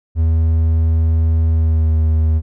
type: tone with pitch glide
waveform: triangle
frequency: 80.8 to 79.14 Hz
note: E2 to D#2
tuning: -34 to +30 cents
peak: -9 dBFS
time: 0.15-2.42 s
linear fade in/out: 50 ms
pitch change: -36 cents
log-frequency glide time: 1.5-1.93 s
effects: none